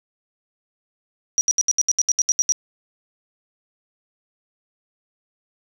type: tone bursts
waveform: sine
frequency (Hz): 5780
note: F#8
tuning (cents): -41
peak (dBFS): -14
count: 12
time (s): 1.38-2.521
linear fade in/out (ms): 0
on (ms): 30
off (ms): 71
effects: none